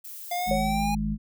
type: noise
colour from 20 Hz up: violet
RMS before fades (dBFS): -40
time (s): 0.04-0.51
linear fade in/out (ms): 10
type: exponential sweep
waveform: square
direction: up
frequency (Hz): 698.5 to 825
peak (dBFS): -27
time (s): 0.31-0.95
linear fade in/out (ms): 5
type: harmonic tone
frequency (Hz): 52.8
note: G#1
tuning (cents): +29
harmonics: 1 / 3 / 4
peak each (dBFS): -30 / -32 / -27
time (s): 0.46-1.18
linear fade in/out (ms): 50
type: tone with exponential decay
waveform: sine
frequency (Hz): 551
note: C#5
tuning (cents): -11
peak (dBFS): -21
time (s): 0.51-0.86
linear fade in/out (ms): 2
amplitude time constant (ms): 74
effects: none